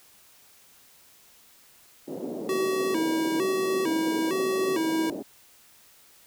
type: band-pass noise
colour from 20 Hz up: pink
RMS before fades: -34 dBFS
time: 2.07-5.23 s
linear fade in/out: 20 ms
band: 230 to 530 Hz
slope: 24 dB/octave
type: tone with vibrato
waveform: square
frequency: 349.2 Hz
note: F4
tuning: in tune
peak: -25 dBFS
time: 2.49-5.1 s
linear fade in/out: 2 ms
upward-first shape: square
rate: 1.1 Hz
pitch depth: 140 cents each way
effects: white hiss -56 dBFS RMS until 6.26 s